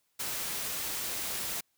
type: noise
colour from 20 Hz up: white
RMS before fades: -35 dBFS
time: 0.19-1.61 s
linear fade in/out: 10 ms
effects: white hiss -75 dBFS RMS until 1.77 s